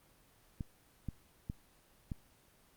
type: clicks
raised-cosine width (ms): 5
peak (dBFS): -26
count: 4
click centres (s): 0.608 / 1.087 / 1.499 / 2.118
effects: pink hiss -66 dBFS RMS until 2.76 s + Opus 24 kbps